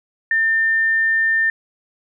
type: tone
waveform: sine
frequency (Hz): 1800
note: A6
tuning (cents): +39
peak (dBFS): -14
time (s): 0.31-1.5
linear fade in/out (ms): 2
effects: none